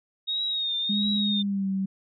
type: tone with vibrato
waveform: sine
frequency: 3729 Hz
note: A#7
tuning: in tune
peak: -25 dBFS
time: 0.27-1.43 s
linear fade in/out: 20 ms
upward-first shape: triangle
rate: 1.5 Hz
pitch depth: 68 cents each way
type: tone with pitch glide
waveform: sine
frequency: 205.3 to 192.66 Hz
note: G#3 to G3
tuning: -20 to -30 cents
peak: -24 dBFS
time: 0.89-1.86 s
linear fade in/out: 10 ms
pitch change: -110 cents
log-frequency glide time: 1.34-1.69 s
effects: none